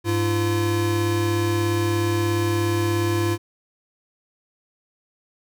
square tone pair together, 101.5 / 341.4 Hz, G#2 / F4, -39 / -39 cents, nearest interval octave + major sixth, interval 2100 cents, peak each -23 dBFS, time 0.04-3.38 s, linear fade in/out 50 ms, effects none

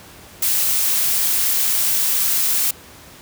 blue noise, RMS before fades -18 dBFS, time 0.42-2.71 s, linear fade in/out 5 ms, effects pink hiss -42 dBFS RMS until 3.21 s + high-pass 60 Hz 12 dB/octave

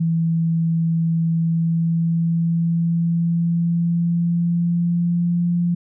sine tone with pitch glide, 164.81 to 173.4 Hz, E3 to F3, 0 to -12 cents, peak -16 dBFS, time 0-5.75 s, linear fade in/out 10 ms, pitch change +88 cents, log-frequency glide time 1.33-5.49 s, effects none

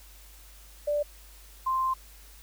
sine tone pair in turn, 587.3 / 1046.4 Hz, D5 / C6, 0 / 0 cents, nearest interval minor seventh, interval 1000 cents, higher second, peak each -24 dBFS, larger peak neither, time 0.87-1.03 / 1.66-1.94 s, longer second, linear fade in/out 10 ms, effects added 50 Hz sine -50 dBFS peak until 2.42 s + white hiss -54 dBFS RMS until 2.42 s

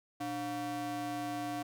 square ring-modulated tone, 208.4 Hz, G#3, 6 cents sharp, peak -33 dBFS, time 0.2-1.63 s, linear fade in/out 10 ms, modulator 505 Hz, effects none

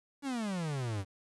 45% pulse exponential sweep, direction down, 290.2 to 92.5 Hz, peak -33 dBFS, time 0.22-1.05 s, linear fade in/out 50 ms, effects resampled to 24000 Hz + 10-bit

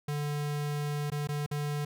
square tone with dropouts, 146.83 Hz, D3, in tune, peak -31 dBFS, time 0.08-1.85 s, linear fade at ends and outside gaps 5 ms, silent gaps 1.102-1.118 / 1.273-1.288 / 1.463-1.512 s, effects none

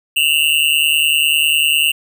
square tone with amplitude modulation, 2794 Hz, F7, in tune, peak -8 dBFS, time 0.16-1.92 s, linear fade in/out 10 ms, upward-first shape sine, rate 150 Hz, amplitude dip 100%, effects none

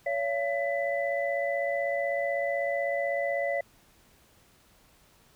sine tone cluster, 563 / 679 / 1997 Hz, C#5 / F5 / B6, +27 / -49 / +19 cents, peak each -29 / -31 / -33 dBFS, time 0.06-3.61 s, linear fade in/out 5 ms, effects pink hiss -61 dBFS RMS until 5.35 s

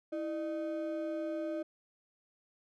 triangle ring-modulated tone, 466.2 Hz, A#4, in tune, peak -29 dBFS, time 0.12-1.63 s, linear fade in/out 10 ms, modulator 140 Hz, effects none

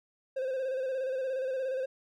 triangle tone with vibrato, 523.3 Hz, C5, in tune, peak -28 dBFS, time 0.36-1.86 s, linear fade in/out 10 ms, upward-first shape square, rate 17 Hz, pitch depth 39 cents each way, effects none

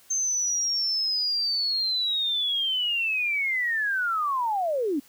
sine linear sweep, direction down, 6320 to 258.9 Hz, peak -23 dBFS, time 0.1-5 s, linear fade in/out 10 ms, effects white hiss -56 dBFS RMS until 5.08 s

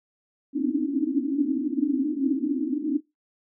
pink band-pass noise, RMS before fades -25 dBFS, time 0.53-3.01 s, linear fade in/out 50 ms, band 260 to 310 Hz, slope 96 dB/octave, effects noise-tail reverb RT60 0.2 s tail -21 dB re dry

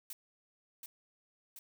blue noise with echo, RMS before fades -44 dBFS, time 0.1-0.13 s, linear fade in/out 2 ms, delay 730 ms, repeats 2, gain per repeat -3 dB, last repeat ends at 1.59 s, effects none

